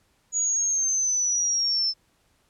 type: linear sweep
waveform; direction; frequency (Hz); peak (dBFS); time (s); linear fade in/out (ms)
sine; down; 6820 to 5274; -21; 0.32-1.94; 50
effects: pink hiss -66 dBFS RMS until 2.49 s + low-pass 12000 Hz 12 dB/octave